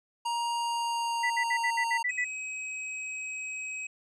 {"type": "tone with pitch glide", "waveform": "square", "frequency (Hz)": [940, 923.3], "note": ["A#5", "A#5"], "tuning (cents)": [14, -17], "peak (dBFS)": -29, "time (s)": [0.25, 2.03], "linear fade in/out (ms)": 10, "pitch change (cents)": -31, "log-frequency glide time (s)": [0.54, 1.82]}
{"type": "tone bursts", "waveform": "sine", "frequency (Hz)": 1975.5, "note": "B6", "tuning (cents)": 0, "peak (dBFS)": -26, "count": 8, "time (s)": [1.23, 2.247], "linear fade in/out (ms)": 10, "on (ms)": 72, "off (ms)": 63}
{"type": "tone", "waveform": "square", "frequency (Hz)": 2539, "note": "D#7", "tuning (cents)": 34, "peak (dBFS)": -35, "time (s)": [2.09, 3.87], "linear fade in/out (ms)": 5}
{"effects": ["resampled to 22050 Hz"]}